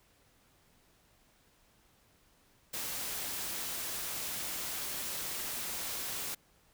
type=noise; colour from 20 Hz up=white; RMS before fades=-38 dBFS; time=2.73-6.35 s; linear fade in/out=10 ms; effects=pink hiss -67 dBFS RMS until 6.73 s